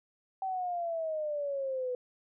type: exponential sweep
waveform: sine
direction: down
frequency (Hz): 772 to 493.9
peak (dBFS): -31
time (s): 0.42-1.95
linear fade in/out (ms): 2
effects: none